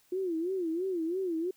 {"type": "tone with vibrato", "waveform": "sine", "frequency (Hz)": 351.1, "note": "F4", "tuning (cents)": 9, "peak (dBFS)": -29, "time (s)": [0.12, 1.51], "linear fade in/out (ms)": 5, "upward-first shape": "sine", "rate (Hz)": 3, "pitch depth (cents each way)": 160, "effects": ["white hiss -66 dBFS RMS until 1.56 s"]}